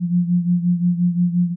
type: beating tone pair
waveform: sine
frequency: 174.61 / 180.31 Hz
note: F3 / F#3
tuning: 0 / -44 cents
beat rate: 5.7 Hz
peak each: -16 / -21 dBFS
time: 0-1.56 s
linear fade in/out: 50 ms
effects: none